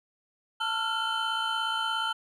triangle tone cluster, 891 / 1357 / 1414 / 3066 Hz, A5 / E6 / F6 / G7, +22 / +50 / +21 / -39 cents, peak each -31 dBFS, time 0.6-2.13 s, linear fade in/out 10 ms, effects none

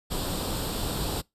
pink noise with comb filter, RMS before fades -30 dBFS, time 0.1-1.22 s, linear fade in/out 20 ms, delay 0.24 ms, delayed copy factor +0.65, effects noise-tail reverb RT60 0.2 s tail -24 dB re dry + resampled to 32000 Hz

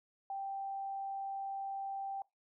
sine tone, 784 Hz, G5, in tune, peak -37 dBFS, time 0.3-2.22 s, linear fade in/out 2 ms, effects noise-tail reverb RT60 0.2 s tail -22 dB re dry

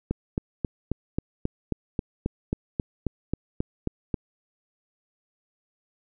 click train, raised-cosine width 3 ms, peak -12 dBFS, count 16, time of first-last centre 0.11-4.142 s, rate 3.72 Hz, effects none

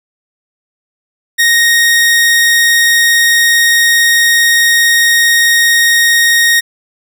sawtooth tone, 1864.7 Hz, A#6, in tune, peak -3 dBFS, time 1.38-6.61 s, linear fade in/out 20 ms, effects none

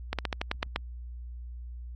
slowing click train, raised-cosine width 0.3 ms, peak -13 dBFS, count 8, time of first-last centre 0.13-0.761 s, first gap 57 ms, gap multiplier 1.15, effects added 60 Hz sine -38 dBFS peak until 1.95 s + AAC 32 kbps

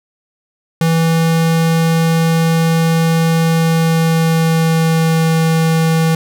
square tone with pitch glide, 164 to 162.21 Hz, E3 to E3, -9 to -28 cents, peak -11 dBFS, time 0.81-6.15 s, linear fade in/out 2 ms, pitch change -19 cents, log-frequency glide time 3.43-5.3 s, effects none

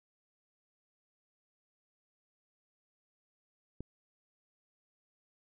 click, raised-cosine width 3 ms, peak -28 dBFS, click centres 3.806 s, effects none

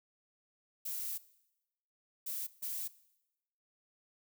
violet noise bursts at uneven times, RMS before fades -39 dBFS, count 3, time 0.85-1.18 / 2.26-2.47 / 2.62-2.88 s, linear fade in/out 10 ms, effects noise-tail reverb RT60 0.9 s tail -19 dB re dry

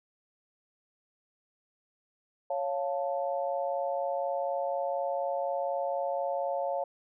sine chord, Db augmented, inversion none, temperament equal, 554.4 / 698.5 / 880 Hz, Db5 / F5 / A5, 0 / 0 / 0 cents, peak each -31 / -33 / -37 dBFS, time 2.5-6.84 s, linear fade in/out 5 ms, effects none

